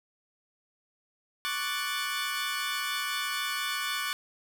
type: chord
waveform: 20% pulse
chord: D major seventh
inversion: third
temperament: equal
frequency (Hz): 1108.7 / 1174.7 / 1480 / 1760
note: C#6 / D6 / F#6 / A6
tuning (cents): 0 / 0 / 0 / 0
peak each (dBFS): -32 / -31 / -29 / -32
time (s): 1.45-4.13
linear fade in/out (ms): 0
effects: none